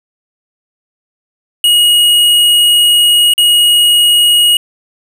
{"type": "tone with dropouts", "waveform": "square", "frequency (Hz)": 2889, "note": "F#7", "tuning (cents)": -42, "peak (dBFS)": -6, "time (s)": [1.64, 4.57], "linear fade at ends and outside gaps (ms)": 2, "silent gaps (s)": [3.337, 3.379], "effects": []}